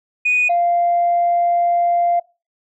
sine tone pair in turn, 2476 / 694.8 Hz, D#7 / F5, -9 / -9 cents, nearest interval octave + minor seventh, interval 2200 cents, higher first, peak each -12 dBFS, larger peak neither, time 0.25-0.49 / 0.49-2.2 s, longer second, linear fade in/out 10 ms, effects noise-tail reverb RT60 0.3 s tail -24 dB re dry + tanh soft clip ceiling -9 dBFS

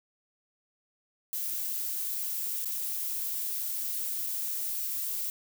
violet noise with dropouts, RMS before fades -33 dBFS, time 1.33-5.3 s, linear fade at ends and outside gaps 0 ms, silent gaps 2.646-2.656 / 4.266-4.27 s, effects none

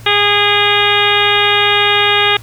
harmonic tone with a mistuned harmonic, 410.8 Hz, G#4, 19 cents flat, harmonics 1 / 2 / 3 / 4 / 5 / 6 / 7 / 8 / 9, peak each -18 / -18 / -18 / -18 / -18 / -18 / -18 / -18 / -18 dBFS, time 0.06-2.37 s, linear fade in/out 5 ms, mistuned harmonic 6, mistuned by -17 cents, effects added 113 Hz sine -33 dBFS peak until 2.42 s + pink hiss -40 dBFS RMS until 2.42 s

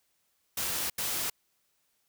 white noise bursts at uneven times, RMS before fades -32 dBFS, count 2, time 0.57-0.9 / 0.98-1.3 s, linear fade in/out 5 ms, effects white hiss -74 dBFS RMS until 2.08 s

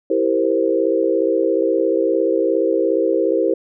sine chord, C dominant seventh, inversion first, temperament equal, 329.6 / 392 / 466.2 / 523.3 Hz, E4 / G4 / Bb4 / C5, 0 / 0 / 0 / 0 cents, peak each -20 dBFS, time 0.1-3.54 s, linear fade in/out 5 ms, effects none

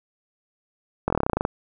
slowing click train, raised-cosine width 1 ms, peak -7 dBFS, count 13, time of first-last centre 1.08-1.451 s, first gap 22 ms, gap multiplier 1.06, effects none

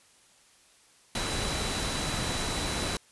sine tone in noise, 3951 Hz, B7, in tune, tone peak -38 dBFS, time 1.15-2.97 s, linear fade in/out 2 ms, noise pink, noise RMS -31 dBFS, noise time 1.15-2.97 s, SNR -10 dB, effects white hiss -60 dBFS RMS until 3.11 s + resampled to 24000 Hz

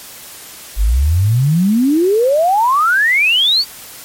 sine exponential sweep, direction up, 46.29 to 4700 Hz, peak -9 dBFS, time 0.76-3.65 s, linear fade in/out 50 ms, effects white hiss -34 dBFS RMS until 4.04 s + MP3 64 kbps

